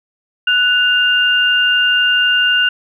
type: tone pair together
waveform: sine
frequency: 1480 / 2804 Hz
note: F#6 / F7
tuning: 0 / +6 cents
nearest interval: major seventh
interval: 1106 cents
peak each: -13 dBFS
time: 0.47-2.69 s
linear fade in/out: 5 ms
effects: none